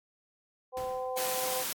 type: harmonic tone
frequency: 256 Hz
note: C4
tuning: 38 cents flat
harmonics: 2 / 3 / 4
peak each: -34 / -37 / -42 dBFS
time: 0.72-1.65 s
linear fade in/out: 50 ms
type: noise with exponential decay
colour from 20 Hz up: pink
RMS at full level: -43 dBFS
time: 0.77-1.37 s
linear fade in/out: 0 ms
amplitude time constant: 130 ms
type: high-pass noise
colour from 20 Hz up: white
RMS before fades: -34 dBFS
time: 1.17-1.73 s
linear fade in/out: 5 ms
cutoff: 150 Hz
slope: 12 dB/octave
effects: AAC 64 kbps